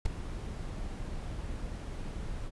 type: noise with ADSR envelope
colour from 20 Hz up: brown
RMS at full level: -23 dBFS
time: 0.05-2.51 s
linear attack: 10 ms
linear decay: 4 ms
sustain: -15 dB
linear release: 47 ms
effects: resampled to 24000 Hz